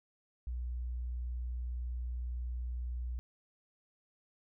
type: tone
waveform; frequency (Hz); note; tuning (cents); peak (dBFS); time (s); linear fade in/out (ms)
sine; 60.9; B1; -24; -35; 0.47-3.19; 0
effects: none